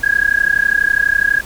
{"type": "tone with amplitude modulation", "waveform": "sine", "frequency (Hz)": 1644, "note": "G#6", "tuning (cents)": -18, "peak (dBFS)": -7, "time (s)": [0.03, 1.41], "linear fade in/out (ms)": 10, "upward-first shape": "sine", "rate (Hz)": 32.1, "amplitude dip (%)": 100, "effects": ["added 50 Hz sine -37 dBFS peak until 1.45 s", "pink hiss -34 dBFS RMS until 1.45 s"]}